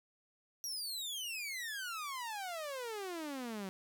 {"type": "exponential sweep", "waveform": "sawtooth", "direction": "down", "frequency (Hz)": [5800, 185], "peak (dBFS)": -36, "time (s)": [0.64, 3.69], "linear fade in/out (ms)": 0, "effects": []}